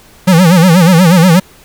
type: tone with vibrato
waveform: square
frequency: 174.7 Hz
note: F3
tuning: 1 cent sharp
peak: -4 dBFS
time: 0.27-1.4 s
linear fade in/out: 10 ms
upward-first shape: sine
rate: 8.3 Hz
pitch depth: 150 cents each way
effects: pink hiss -41 dBFS RMS until 1.64 s